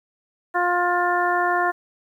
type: harmonic tone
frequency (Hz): 353.5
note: F4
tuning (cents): +21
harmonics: 1 / 2 / 3 / 4 / 5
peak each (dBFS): -26 / -22 / -24 / -26 / -26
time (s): 0.54-1.72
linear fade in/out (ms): 20
effects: 9-bit